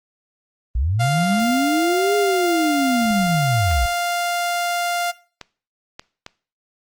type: linear two-way sweep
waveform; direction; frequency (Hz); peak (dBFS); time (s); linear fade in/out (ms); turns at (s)
sine; up then down; 51.91 to 415.3 to 51.91; -17; 0.75-3.86; 5; 2.16
type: tone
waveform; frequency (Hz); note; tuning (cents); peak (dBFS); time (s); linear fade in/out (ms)
sawtooth; 698.5; F5; 0; -16; 0.99-5.12; 20
type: clicks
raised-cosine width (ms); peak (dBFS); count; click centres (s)
0.2; -16; 4; 3.713 / 5.413 / 5.995 / 6.264
effects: noise-tail reverb RT60 0.4 s tail -19 dB re dry + Opus 32 kbps